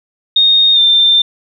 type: tone with pitch glide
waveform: sine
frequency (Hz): 3700 to 3584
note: A#7 to A7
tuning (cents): -14 to +31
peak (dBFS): -6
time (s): 0.36-1.22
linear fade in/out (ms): 5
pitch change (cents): -55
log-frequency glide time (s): 0.74-0.79
effects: none